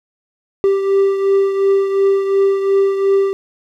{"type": "beating tone pair", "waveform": "triangle", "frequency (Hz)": [392, 394.8], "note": ["G4", "G4"], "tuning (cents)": [0, 12], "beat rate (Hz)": 2.8, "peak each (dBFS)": [-10, -18], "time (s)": [0.64, 3.33], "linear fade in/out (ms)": 0, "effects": []}